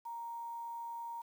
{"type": "tone with quantisation", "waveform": "sine", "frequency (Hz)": 932.3, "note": "A#5", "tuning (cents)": 0, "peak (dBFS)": -40, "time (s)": [0.05, 1.22], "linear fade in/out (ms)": 10, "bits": 10, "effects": []}